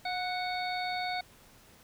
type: harmonic tone with a mistuned harmonic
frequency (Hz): 740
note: F#5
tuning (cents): 0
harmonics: 1 / 2 / 3 / 5 / 6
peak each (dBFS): -33 / -42 / -38 / -42 / -42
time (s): 0.05-1.21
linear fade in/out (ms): 5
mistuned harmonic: 1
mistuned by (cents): -32
effects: pink hiss -58 dBFS RMS until 1.83 s